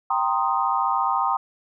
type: chord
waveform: sine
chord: C minor seventh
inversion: second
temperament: equal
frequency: 784 / 932.3 / 1046.5 / 1244.5 Hz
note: G5 / Bb5 / C6 / Eb6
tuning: 0 / 0 / 0 / 0 cents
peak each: -25 dBFS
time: 0.1-1.37 s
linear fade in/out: 5 ms
effects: none